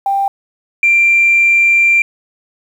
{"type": "tone pair in turn", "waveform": "sine", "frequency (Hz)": [790, 2367], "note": ["G5", "D7"], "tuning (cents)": [13, 13], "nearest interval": "octave + perfect fifth", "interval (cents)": 1900, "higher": "second", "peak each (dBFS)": [-11, -6], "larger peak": "second", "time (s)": [[0.06, 0.28], [0.83, 2.02]], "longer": "second", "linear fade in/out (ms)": 2, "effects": ["tanh soft clip ceiling -2 dBFS", "7-bit"]}